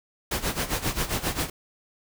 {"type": "noise with tremolo", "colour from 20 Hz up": "pink", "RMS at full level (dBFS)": -25, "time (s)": [0.31, 1.5], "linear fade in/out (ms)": 5, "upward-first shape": "sine", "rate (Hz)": 7.5, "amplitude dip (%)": 80, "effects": []}